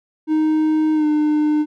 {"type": "tone with pitch glide", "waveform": "triangle", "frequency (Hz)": [311.1, 301.9], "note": ["D#4", "D4"], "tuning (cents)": [0, 48], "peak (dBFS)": -12, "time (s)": [0.27, 1.66], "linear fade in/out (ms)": 50, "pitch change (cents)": -52, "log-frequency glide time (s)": [0.94, 1.06], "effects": []}